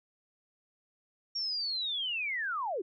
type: linear sweep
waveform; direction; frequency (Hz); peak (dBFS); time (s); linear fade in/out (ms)
sine; down; 5588 to 326.7; -31; 1.35-2.82; 10
effects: none